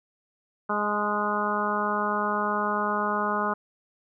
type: harmonic tone with a mistuned harmonic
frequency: 207.7 Hz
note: G#3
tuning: in tune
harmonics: 1 / 2 / 3 / 4 / 5 / 6 / 7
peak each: -32 / -33 / -33 / -32 / -30 / -29 / -33 dBFS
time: 0.69-3.54 s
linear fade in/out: 10 ms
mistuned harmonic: 4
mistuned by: +19 cents
effects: none